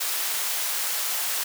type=high-pass noise; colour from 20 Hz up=white; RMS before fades=-27 dBFS; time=0-1.44 s; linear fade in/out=10 ms; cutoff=620 Hz; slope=12 dB/octave; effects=none